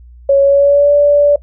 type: tone with pitch glide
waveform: sine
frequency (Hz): 554.4 to 579.6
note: C#5 to D5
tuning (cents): 0 to -23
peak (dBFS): -5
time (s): 0.29-1.36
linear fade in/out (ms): 5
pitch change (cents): +77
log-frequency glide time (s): 0.41-0.93
effects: noise-tail reverb RT60 0.1 s tail -19 dB re dry + added 60 Hz sine -35 dBFS peak until 1.42 s